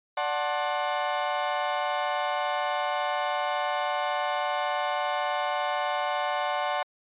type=chord; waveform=35% pulse; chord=D dominant seventh; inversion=none; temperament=equal with one note detuned; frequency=587.3 / 740 / 880 / 1065.4 Hz; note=D5 / F#5 / A5 / C6; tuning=0 / 0 / 0 / +31 cents; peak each=-30 / -28 / -31 / -31 dBFS; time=0.17-6.83 s; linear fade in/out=5 ms; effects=resampled to 8000 Hz